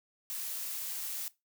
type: noise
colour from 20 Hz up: blue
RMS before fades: -38 dBFS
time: 0.3-1.28 s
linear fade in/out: 0 ms
effects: noise-tail reverb RT60 0.2 s tail -18 dB re dry